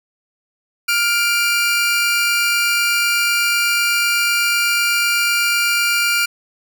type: tone pair together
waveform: sawtooth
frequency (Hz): 1404 / 2356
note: F6 / D7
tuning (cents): +9 / +5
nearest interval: major sixth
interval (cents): 896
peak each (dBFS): -14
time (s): 0.88-6.26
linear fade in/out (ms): 10
effects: none